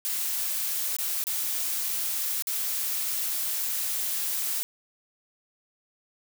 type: noise with dropouts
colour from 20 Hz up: blue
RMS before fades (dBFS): -29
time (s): 0.05-4.63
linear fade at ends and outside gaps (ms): 0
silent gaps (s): 0.966-0.986 / 1.24-1.269 / 1.886-1.889 / 2.423-2.471
effects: none